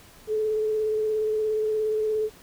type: tone with vibrato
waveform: sine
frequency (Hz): 431.7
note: A4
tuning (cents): -33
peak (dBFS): -22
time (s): 0.27-2.3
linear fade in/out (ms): 50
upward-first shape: square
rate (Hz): 17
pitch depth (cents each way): 14
effects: pink hiss -51 dBFS RMS until 2.42 s